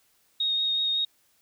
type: tone with vibrato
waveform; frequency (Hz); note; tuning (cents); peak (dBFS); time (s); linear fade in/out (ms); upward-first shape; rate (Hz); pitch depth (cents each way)
sine; 3729; A#7; 0; -23; 0.4-1.05; 5; triangle; 5.4; 15
effects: white hiss -66 dBFS RMS until 1.41 s